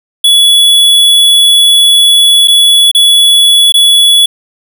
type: tone with dropouts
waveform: square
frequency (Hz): 3398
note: G#7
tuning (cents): +39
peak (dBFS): -3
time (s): 0.24-4.26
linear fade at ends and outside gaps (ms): 5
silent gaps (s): 2.475-2.481 / 2.915-2.948 / 3.722-3.74
effects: none